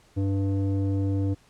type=tone with low-pass filter; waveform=square; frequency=98 Hz; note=G2; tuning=in tune; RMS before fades=-25 dBFS; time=0.16-1.35 s; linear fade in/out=20 ms; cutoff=380 Hz; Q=2.1; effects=pink hiss -59 dBFS RMS until 1.49 s + low-pass 9000 Hz 12 dB/octave